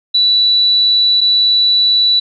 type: tone pair in turn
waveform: sine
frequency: 3951 / 3951 Hz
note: B7 / B7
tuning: 0 / 0 cents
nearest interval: unison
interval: 0 cents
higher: neither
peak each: -8 dBFS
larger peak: neither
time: 0.14-1.21 / 1.21-2.2 s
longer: first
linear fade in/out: 10 ms
effects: none